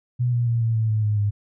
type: tone with pitch steps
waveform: sine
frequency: 122.9 / 119.82 / 116.81 / 113.88 / 111.02 / 108.23 / 105.52 / 102.87 Hz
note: B2 / A#2 / A#2 / A#2 / A2 / A2 / G#2 / G#2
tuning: -8 / +48 / +4 / -40 / +16 / -28 / +28 / -16 cents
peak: -18 dBFS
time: 0.19-1.31 s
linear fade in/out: 20 ms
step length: 140 ms
effects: none